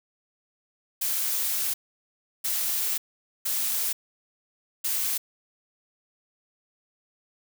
blue noise bursts at uneven times, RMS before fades -27 dBFS, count 4, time 1.01-1.74 / 2.44-2.98 / 3.45-3.93 / 4.84-5.18 s, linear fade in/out 10 ms, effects none

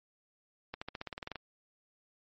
accelerating click train, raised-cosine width 0.3 ms, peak -23 dBFS, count 12, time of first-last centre 0.74-1.357 s, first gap 75 ms, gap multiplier 0.94, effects MP3 32 kbps

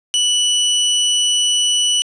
sawtooth tone, 2960 Hz, F#7, in tune, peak -10 dBFS, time 0.14-2.02 s, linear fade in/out 0 ms, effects resampled to 22050 Hz + 8-bit

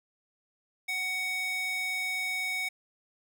square tone with high-pass filter, 746 Hz, F#5, 14 cents sharp, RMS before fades -32 dBFS, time 0.88-2.69 s, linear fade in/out 10 ms, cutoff 1900 Hz, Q 3.8, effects none

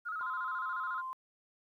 sine tone with vibrato, 1348 Hz, E6, 38 cents sharp, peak -35 dBFS, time 0.05-1.02 s, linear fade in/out 20 ms, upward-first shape square, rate 14 Hz, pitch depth 87 cents each way
sine tone with pitch glide, 1034 to 1041.2 Hz, C6 to C6, -21 to -9 cents, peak -37 dBFS, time 0.21-1.13 s, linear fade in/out 0 ms, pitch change +12 cents, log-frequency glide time 0.31-0.68 s
effects tanh soft clip ceiling -26 dBFS + 12-bit

